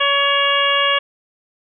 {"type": "harmonic tone with a mistuned harmonic", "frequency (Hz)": 563, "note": "C#5", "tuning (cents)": 27, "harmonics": [1, 2, 3, 4, 5, 6], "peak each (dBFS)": [-22, -19, -21, -23, -19, -22], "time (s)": [0, 0.99], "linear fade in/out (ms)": 10, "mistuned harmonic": 6, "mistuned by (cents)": -33, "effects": []}